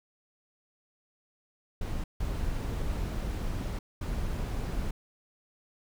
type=noise bursts at uneven times; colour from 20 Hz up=brown; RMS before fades=-32 dBFS; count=3; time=1.81-2.04 / 2.2-3.79 / 4.01-4.91 s; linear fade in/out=5 ms; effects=none